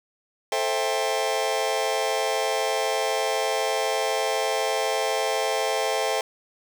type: chord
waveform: sawtooth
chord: A minor seventh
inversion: none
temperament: just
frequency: 440 / 528 / 660 / 792 Hz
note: A4 / C5 / E5 / G5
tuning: 0 / +16 / +2 / +18 cents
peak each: -24 dBFS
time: 0.52-6.21 s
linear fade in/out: 2 ms
effects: low-pass 9000 Hz 12 dB/octave + 7-bit